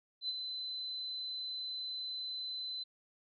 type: tone with ADSR envelope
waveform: sine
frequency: 4035 Hz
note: B7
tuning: 36 cents sharp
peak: -32 dBFS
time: 0.21-2.84 s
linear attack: 79 ms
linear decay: 29 ms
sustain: -6 dB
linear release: 14 ms
effects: none